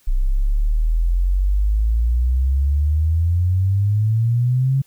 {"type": "exponential sweep", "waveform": "sine", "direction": "up", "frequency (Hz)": [31.06, 137.4], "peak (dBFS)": -14, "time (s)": [0.07, 4.82], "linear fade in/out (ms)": 10, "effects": ["white hiss -57 dBFS RMS until 4.86 s"]}